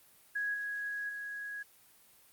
sine tone with level steps, 1661.2 Hz, G#6, in tune, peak -31 / -34 / -37 dBFS, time 0.35-1.63 s, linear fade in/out 10 ms, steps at 0.54 / 1.09 s, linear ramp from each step 2 ms, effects white hiss -62 dBFS RMS until 2.32 s + Opus 32 kbps

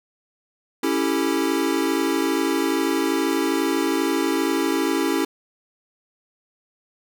square chord, A dominant seventh, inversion first, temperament equal, 277.2 / 329.6 / 392 / 440 Hz, C#4 / E4 / G4 / A4, 0 / 0 / 0 / 0 cents, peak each -25 / -24 / -27 / -30 dBFS, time 0.83-5.25 s, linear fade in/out 5 ms, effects none

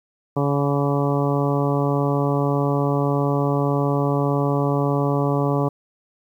harmonic tone with a mistuned harmonic, 141.7 Hz, C#3, 38 cents sharp, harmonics 1 / 2 / 3 / 4 / 5 / 6 / 7 / 8, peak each -21 / -24 / -25 / -27 / -30 / -32 / -31 / -31 dBFS, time 0.36-5.69 s, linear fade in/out 10 ms, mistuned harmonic 8, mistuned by +23 cents, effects 9-bit

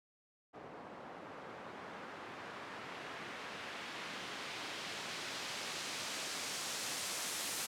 white noise with low-pass filter sweep, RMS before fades -44 dBFS, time 0.53-7.67 s, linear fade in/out 20 ms, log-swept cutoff 800 to 10000 Hz, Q 0.79, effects high-pass 150 Hz 12 dB/octave

